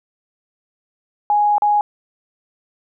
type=tone with dropouts; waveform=sine; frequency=830.6 Hz; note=G#5; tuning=in tune; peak=-12 dBFS; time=1.3-1.81 s; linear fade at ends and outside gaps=1 ms; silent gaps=1.582-1.621 s; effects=none